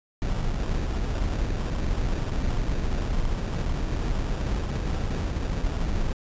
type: noise with sample-and-hold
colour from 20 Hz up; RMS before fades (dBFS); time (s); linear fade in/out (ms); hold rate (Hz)
brown; -26; 0.22-6.13; 0; 2100
effects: resampled to 16000 Hz